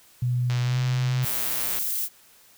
sine tone with pitch glide, 123.47 to 128.71 Hz, B2 to C3, 0 to -28 cents, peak -21 dBFS, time 0.22-1.25 s, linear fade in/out 5 ms, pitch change +72 cents, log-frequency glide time 0.63-0.78 s
click train, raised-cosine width 0.2 ms, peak -17 dBFS, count 158, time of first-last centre 0.5-1.787 s, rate 122 Hz
violet noise, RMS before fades -27 dBFS, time 1.22-2.09 s, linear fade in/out 50 ms
effects white hiss -55 dBFS RMS until 2.57 s

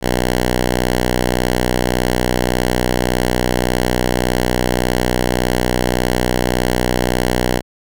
5% pulse tone, 61.74 Hz, B1, in tune, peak -3 dBFS, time 0.01-7.62 s, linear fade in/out 50 ms, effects none

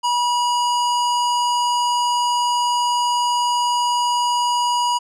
square tone with low-pass filter, 968 Hz, B5, 35 cents flat, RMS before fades -19 dBFS, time 0.03-4.99 s, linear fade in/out 20 ms, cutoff 7300 Hz, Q 1.2, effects none

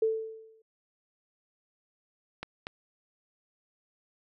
sine tone with exponential decay, 443.1 Hz, A4, 12 cents sharp, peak -21 dBFS, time 0.02-0.62 s, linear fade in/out 5 ms, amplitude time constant 130 ms
clicks, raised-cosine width 0.3 ms, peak -20 dBFS, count 2, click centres 2.43 / 2.669 s
effects none

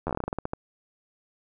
slowing click train, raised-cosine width 1 ms, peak -15 dBFS, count 14, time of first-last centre 0.07-0.534 s, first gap 11 ms, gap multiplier 1.18, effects none

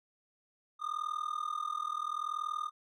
triangle tone with amplitude modulation, 1219 Hz, D#6, 36 cents flat, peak -28 dBFS, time 0.79-2.71 s, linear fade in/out 50 ms, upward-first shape sine, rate 40.7 Hz, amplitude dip 90%, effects none

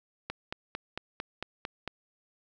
click train, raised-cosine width 0.3 ms, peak -18 dBFS, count 8, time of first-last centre 0.3-1.877 s, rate 4.44 Hz, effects none

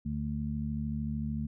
harmonic tone, 73.42 Hz, D2, in tune, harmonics 1 / 2 / 3, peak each -37 / -36 / -34 dBFS, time 0.05-1.47 s, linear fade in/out 10 ms, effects none

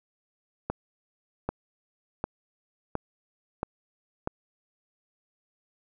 accelerating click train, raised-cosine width 1 ms, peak -14 dBFS, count 6, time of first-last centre 0.7-4.274 s, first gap 790 ms, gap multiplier 0.95, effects none

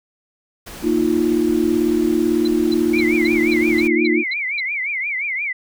pink noise, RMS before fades -35 dBFS, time 0.66-3.88 s, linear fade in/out 10 ms
sine chord, Bb suspended fourth, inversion none, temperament equal, 233.1 / 311.1 / 349.2 Hz, Bb3 / Eb4 / F4, 0 / 0 / 0 cents, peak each -21 / -18 / -18 dBFS, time 0.82-4.24 s, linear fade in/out 50 ms
sine tone bursts, 4031 Hz, B7, 35 cents sharp, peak -25 dBFS, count 9, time 2.45-4.604 s, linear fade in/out 5 ms, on 26 ms, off 240 ms
sine tone with vibrato, 2200 Hz, C#7, 14 cents flat, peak -20 dBFS, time 2.93-5.53 s, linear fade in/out 10 ms, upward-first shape triangle, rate 5.7 Hz, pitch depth 190 cents each way
effects none

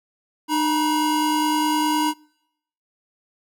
square tone pair together, 304.1 / 962.1 Hz, D#4 / B5, -40 / -46 cents, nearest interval octave + minor sixth, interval 1994 cents, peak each -22 dBFS, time 0.48-2.14 s, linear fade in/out 50 ms, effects noise-tail reverb RT60 0.8 s tail -26 dB re dry

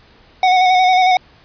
square tone with vibrato, 739 Hz, F#5, 2 cents flat, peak -10 dBFS, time 0.43-1.17 s, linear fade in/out 2 ms, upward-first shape square, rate 11 Hz, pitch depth 24 cents each way, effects pink hiss -48 dBFS RMS until 1.44 s + resampled to 11025 Hz

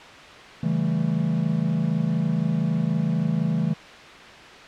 triangle chord, A dominant seventh, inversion first, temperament equal, 138.59 / 164.81 / 196 / 220 Hz, C#3 / E3 / G3 / A3, 0 / 0 / 0 / 0 cents, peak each -27 / -21 / -27 / -25 dBFS, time 0.63-3.74 s, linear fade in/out 5 ms, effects white hiss -42 dBFS RMS until 4.67 s + low-pass 3000 Hz 12 dB/octave

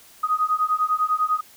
sine beating tone pair, 1244.5 / 1254.5 Hz, D#6 / D#6, 0 / +14 cents, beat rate 10 Hz, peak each -22 dBFS, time 0.23-1.41 s, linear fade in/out 10 ms, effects white hiss -50 dBFS RMS until 1.56 s

